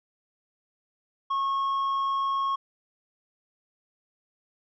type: tone with tanh clipping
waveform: sine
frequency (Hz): 1093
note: C#6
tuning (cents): -25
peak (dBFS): -25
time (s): 1.3-2.56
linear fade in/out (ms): 10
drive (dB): 4
effects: none